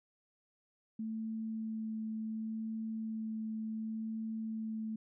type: tone with vibrato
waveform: sine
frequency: 220.6 Hz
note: A3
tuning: 5 cents sharp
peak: -36 dBFS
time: 0.99-4.96 s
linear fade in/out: 5 ms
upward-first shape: sine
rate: 0.69 Hz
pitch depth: 9 cents each way
effects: none